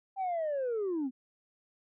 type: linear sweep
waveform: sine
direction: down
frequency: 790 to 243.9 Hz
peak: -28 dBFS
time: 0.16-1.11 s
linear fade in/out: 50 ms
effects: tanh soft clip ceiling -28 dBFS